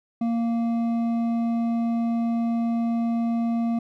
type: tone with hard clipping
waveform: sine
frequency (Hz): 231.9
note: A#3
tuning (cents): -9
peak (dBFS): -23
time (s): 0.21-3.79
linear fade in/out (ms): 5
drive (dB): 7
effects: none